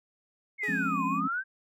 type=exponential two-way sweep; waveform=sine; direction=down then up; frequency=2217 to 1000 to 1604 Hz; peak=-28 dBFS; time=0.58-1.44 s; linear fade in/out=50 ms; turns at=1.05 s
type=tone; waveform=triangle; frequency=2486 Hz; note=D#7; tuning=2 cents flat; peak=-37 dBFS; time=0.61-1.21 s; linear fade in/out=50 ms
type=tone with exponential decay; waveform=40% pulse; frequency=420 Hz; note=G#4; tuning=19 cents sharp; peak=-37 dBFS; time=0.63-1.28 s; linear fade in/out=5 ms; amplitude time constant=140 ms
type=chord; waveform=sine; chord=Db major seventh; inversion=first; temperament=equal; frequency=174.61 / 207.7 / 261.6 / 277.2 Hz; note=F3 / Ab3 / C4 / Db4; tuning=0 / 0 / 0 / 0 cents; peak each=-35 dBFS; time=0.68-1.28 s; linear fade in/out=10 ms
effects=none